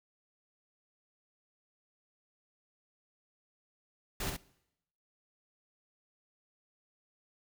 pink noise with echo, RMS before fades -36 dBFS, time 4.2-4.3 s, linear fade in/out 5 ms, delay 67 ms, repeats 1, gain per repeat -4 dB, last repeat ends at 4.367 s, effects noise-tail reverb RT60 0.8 s tail -21 dB re dry

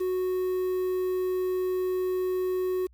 triangle tone with quantisation, 368.5 Hz, F#4, 7 cents flat, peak -23 dBFS, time 0-2.87 s, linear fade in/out 10 ms, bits 8, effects added 60 Hz sine -54 dBFS peak until 2.93 s

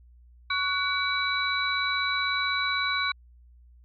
sine tone cluster, 1120 / 1478 / 2284 / 3938 Hz, C#6 / F#6 / D7 / B7, +18 / -2 / -49 / -6 cents, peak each -30 dBFS, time 0.5-3.12 s, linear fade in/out 5 ms, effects added 60 Hz sine -51 dBFS peak until 3.84 s

